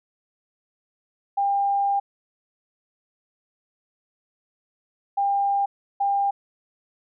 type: tone bursts at uneven times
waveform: sine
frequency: 799 Hz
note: G5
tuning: 33 cents sharp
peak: -19 dBFS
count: 3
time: 1.37-2 / 5.17-5.66 / 6-6.31 s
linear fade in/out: 10 ms
effects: none